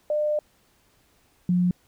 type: tone pair in turn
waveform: sine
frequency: 601 / 178.68 Hz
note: D5 / F3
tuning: +40 / +40 cents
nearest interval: octave + major sixth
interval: 2100 cents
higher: first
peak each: -21 / -18 dBFS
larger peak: second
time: 0.1-0.39 / 1.49-1.71 s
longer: first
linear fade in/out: 2 ms
effects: pink hiss -63 dBFS RMS until 1.87 s